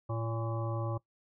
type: harmonic tone with a mistuned harmonic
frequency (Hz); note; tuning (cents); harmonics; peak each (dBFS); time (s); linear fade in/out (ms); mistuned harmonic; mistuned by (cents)
113.7; A#2; -43; 1 / 3 / 5 / 7 / 9 / 10; -33 / -41 / -40 / -45 / -47 / -44; 0.09-0.98; 10; 7; +49
effects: noise-tail reverb RT60 0.1 s tail -19 dB re dry